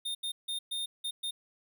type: tone bursts at uneven times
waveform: square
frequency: 3644 Hz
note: A#7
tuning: 40 cents flat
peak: -33 dBFS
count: 6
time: 0.05-0.15 / 0.23-0.32 / 0.48-0.59 / 0.71-0.86 / 1.04-1.11 / 1.23-1.31 s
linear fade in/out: 10 ms
effects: none